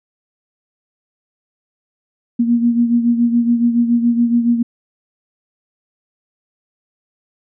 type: beating tone pair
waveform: sine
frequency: 235.4 / 242.5 Hz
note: A#3 / B3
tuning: +17 / -31 cents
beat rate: 7.1 Hz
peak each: -12 / -19 dBFS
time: 2.39-4.63 s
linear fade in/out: 10 ms
effects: none